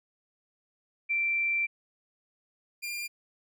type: tone pair in turn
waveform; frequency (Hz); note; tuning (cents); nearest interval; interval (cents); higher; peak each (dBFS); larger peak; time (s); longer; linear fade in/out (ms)
sine / sawtooth; 2349 / 2397; D7 / D7; 0 / +35; unison; 35; second; -25 / -30; first; 1.09-1.67 / 2.82-3.08; first; 20
effects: none